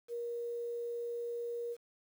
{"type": "tone with quantisation", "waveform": "sine", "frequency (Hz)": 473.1, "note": "A#4", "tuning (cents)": 26, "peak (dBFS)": -36, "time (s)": [0.08, 1.77], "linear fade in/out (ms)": 50, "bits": 10, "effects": []}